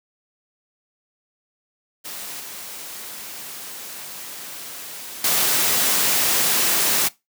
white noise with level steps, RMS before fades -33 / -35 / -19 dBFS, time 2.04-7.09 s, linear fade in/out 20 ms, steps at 2.4 / 5.24 s, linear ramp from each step 2 ms, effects noise-tail reverb RT60 0.2 s tail -20 dB re dry + high-pass 150 Hz 12 dB/octave

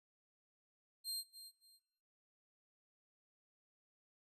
sawtooth tone with echo, 4186 Hz, C8, in tune, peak -37 dBFS, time 1.04-1.24 s, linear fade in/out 50 ms, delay 280 ms, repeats 2, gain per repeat -12 dB, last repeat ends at 1.8 s, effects noise-tail reverb RT60 0.9 s tail -22 dB re dry + resampled to 32000 Hz

